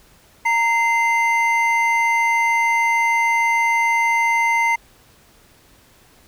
triangle tone pair together, 926.6 / 2077 Hz, A#5 / C7, -11 / -13 cents, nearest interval octave + major second, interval 1398 cents, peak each -16 dBFS, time 0.45-4.76 s, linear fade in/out 10 ms, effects pink hiss -52 dBFS RMS until 6.27 s

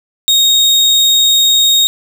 35% pulse tone, 3729 Hz, A#7, in tune, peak -5 dBFS, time 0.28-1.87 s, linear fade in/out 0 ms, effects none

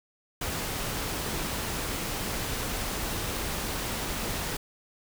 pink noise, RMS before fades -32 dBFS, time 0.41-4.57 s, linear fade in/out 5 ms, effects none

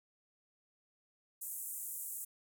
white band-pass noise, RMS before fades -43 dBFS, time 1.41-2.25 s, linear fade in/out 10 ms, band 7400 to 16000 Hz, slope 48 dB/octave, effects none

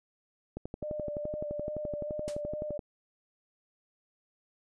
click train, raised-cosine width 2 ms, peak -24 dBFS, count 27, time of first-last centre 0.57-2.792 s, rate 11.7 Hz
sine tone with vibrato, 597 Hz, D5, 28 cents sharp, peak -34 dBFS, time 0.82-2.78 s, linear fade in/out 10 ms, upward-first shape square, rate 2.4 Hz, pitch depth 19 cents each way
white noise with exponential decay, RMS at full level -38 dBFS, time 2.28-2.41 s, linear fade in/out 1 ms, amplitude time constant 27 ms
effects resampled to 22050 Hz

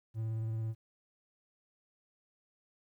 triangle tone with vibrato, 111.5 Hz, A2, 23 cents sharp, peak -31 dBFS, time 0.14-0.75 s, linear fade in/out 50 ms, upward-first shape square, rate 18 Hz, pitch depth 16 cents each way, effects 12-bit

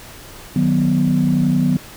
sine chord, B major, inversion first, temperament just, 154.34 / 185.21 / 246.9 Hz, D#3 / F#3 / B3, -14 / +2 / 0 cents, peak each -17 / -17 / -16 dBFS, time 0.56-1.77 s, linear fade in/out 2 ms, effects tanh soft clip ceiling -6 dBFS + pink hiss -38 dBFS RMS until 1.96 s

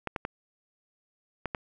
clicks, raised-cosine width 0.5 ms, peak -16 dBFS, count 5, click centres 0.073 / 0.162 / 0.251 / 1.457 / 1.548 s, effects none

